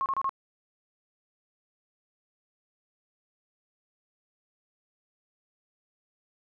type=tone bursts; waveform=sine; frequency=1082 Hz; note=C#6; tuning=42 cents flat; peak=-25 dBFS; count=4; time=0.01-0.293 s; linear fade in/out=0 ms; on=49 ms; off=29 ms; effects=none